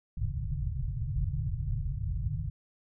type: low-pass noise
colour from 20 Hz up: white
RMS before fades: -32 dBFS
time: 0.17-2.5 s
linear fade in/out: 5 ms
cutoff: 150 Hz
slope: 96 dB/octave
effects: none